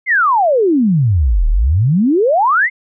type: exponential two-way sweep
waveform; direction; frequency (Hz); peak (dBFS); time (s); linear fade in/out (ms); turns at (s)
sine; down then up; 2175 to 35.38 to 2175; -9; 0.06-2.7; 50; 1.48
effects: none